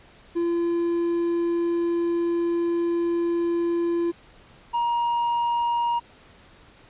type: tone pair in turn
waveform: triangle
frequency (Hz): 341.4 / 945.8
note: F4 / A#5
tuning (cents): -39 / +25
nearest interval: octave + tritone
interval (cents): 1764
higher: second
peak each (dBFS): -19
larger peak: neither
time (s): 0.35-4.12 / 4.73-6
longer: first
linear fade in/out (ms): 20
effects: pink hiss -52 dBFS RMS until 6.89 s + resampled to 8000 Hz